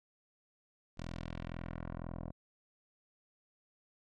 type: tone with low-pass filter sweep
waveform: 10% pulse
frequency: 42 Hz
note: E1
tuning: 33 cents sharp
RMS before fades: -43 dBFS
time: 0.97-2.32 s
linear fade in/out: 20 ms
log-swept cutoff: 6300 to 730 Hz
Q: 1.1
effects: none